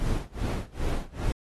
brown noise with tremolo, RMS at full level -26 dBFS, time 0-1.32 s, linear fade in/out 0 ms, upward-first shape sine, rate 2.5 Hz, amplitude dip 95%, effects AAC 32 kbps

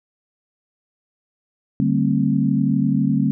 sine tone cluster, 146.5 / 194.3 / 226.4 / 265.6 Hz, D3 / G3 / A3 / C4, -4 / -15 / +50 / +26 cents, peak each -21 dBFS, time 1.8-3.31 s, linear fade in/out 0 ms, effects none

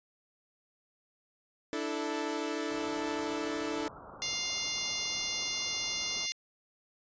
sawtooth chord, D suspended second, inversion none, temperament equal with one note detuned, 293.7 / 327 / 440 Hz, D4 / E4 / A4, 0 / -14 / 0 cents, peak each -33 dBFS, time 1.73-3.88 s, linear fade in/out 0 ms
white low-pass noise, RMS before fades -49 dBFS, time 2.69-6.27 s, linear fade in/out 20 ms, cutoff 1400 Hz, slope 96 dB/octave
harmonic tone, 701 Hz, F5, 6 cents sharp, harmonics 3 / 4 / 5 / 6 / 7 / 8 / 9, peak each -40 / -40 / -40 / -40 / -40 / -40 / -40 dBFS, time 4.22-6.32 s, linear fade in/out 0 ms
effects resampled to 16000 Hz

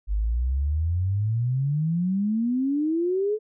sine exponential sweep, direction up, 48.85 to 437.9 Hz, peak -21 dBFS, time 0.07-3.39 s, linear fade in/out 50 ms, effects none

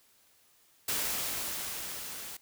white noise with level ramp, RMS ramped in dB -31 to -43 dBFS, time 0.88-2.37 s, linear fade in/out 5 ms, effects white hiss -65 dBFS RMS until 2.41 s

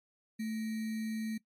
sine tone with sample-and-hold, 220 Hz, A3, in tune, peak -33 dBFS, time 0.39-1.38 s, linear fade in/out 10 ms, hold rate 2100 Hz, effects noise-tail reverb RT60 0.1 s tail -19 dB re dry + MP3 64 kbps

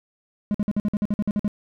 triangle tone bursts, 207.7 Hz, G#3, in tune, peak -17 dBFS, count 12, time 0.51-1.479 s, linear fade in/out 0 ms, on 34 ms, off 51 ms, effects none

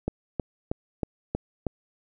click train, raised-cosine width 2 ms, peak -13 dBFS, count 6, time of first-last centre 0.08-1.667 s, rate 3.15 Hz, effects none

